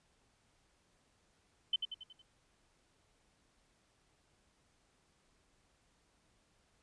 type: tone with echo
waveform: sine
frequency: 3060 Hz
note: G7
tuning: 42 cents flat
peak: -28 dBFS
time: 1.73-1.76 s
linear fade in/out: 5 ms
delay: 92 ms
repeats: 5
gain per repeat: -6 dB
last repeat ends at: 2.22 s
effects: pink hiss -73 dBFS RMS until 6.82 s + resampled to 22050 Hz